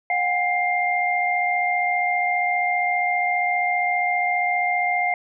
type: tone cluster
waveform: sine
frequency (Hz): 718 / 793 / 2107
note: F5 / G5 / C7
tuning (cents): +48 / +20 / +12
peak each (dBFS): -22 / -29 / -22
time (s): 0.1-5.14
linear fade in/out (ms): 2
effects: none